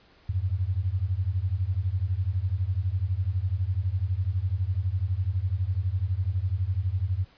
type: beating tone pair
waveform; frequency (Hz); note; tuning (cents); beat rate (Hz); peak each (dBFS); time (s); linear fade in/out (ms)
sine; 87.31 / 99.31; F2 / G2; 0 / +23; 12; -27; 0.29-7.25; 5
effects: pink hiss -58 dBFS RMS until 7.37 s + resampled to 11025 Hz